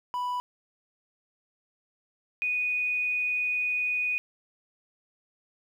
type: tone pair in turn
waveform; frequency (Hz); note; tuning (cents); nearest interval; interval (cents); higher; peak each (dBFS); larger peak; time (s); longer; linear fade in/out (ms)
triangle / sine; 987.8 / 2478; B5 / D#7; 0 / -8; octave + major third; 1592; second; -26 / -25; second; 0.14-0.4 / 2.42-4.18; second; 0
effects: 10-bit